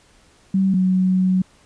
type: tone pair in turn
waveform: sine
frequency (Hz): 191.8 / 185.8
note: G3 / F#3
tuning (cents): -37 / +7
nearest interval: minor second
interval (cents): 56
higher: first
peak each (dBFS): -14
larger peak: neither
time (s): 0.54-0.74 / 0.74-1.42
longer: second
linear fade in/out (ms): 5
effects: pink hiss -54 dBFS RMS until 1.65 s + resampled to 22050 Hz